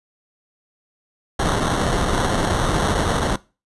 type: noise with sample-and-hold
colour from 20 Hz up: pink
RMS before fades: -20 dBFS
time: 1.39-3.36 s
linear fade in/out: 5 ms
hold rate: 2450 Hz
effects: noise-tail reverb RT60 0.3 s tail -20 dB re dry + resampled to 24000 Hz